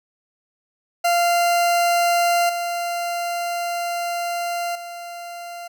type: tone with level steps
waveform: 40% pulse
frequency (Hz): 693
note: F5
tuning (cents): -14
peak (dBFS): -15 / -22 / -31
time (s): 1.04-5.68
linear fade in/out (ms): 10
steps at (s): 2.49 / 4.75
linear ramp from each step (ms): 5
effects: none